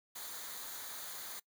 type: noise with comb filter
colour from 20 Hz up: white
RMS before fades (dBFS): -45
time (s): 0.15-1.4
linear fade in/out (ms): 10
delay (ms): 0.37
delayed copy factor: -0.6
effects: noise-tail reverb RT60 0.1 s tail -22 dB re dry